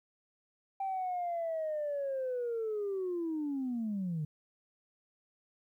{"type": "linear sweep", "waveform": "sine", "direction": "down", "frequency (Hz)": [784, 146.8], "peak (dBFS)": -31, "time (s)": [0.8, 4.25], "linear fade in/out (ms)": 5, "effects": ["tanh soft clip ceiling -29 dBFS", "12-bit"]}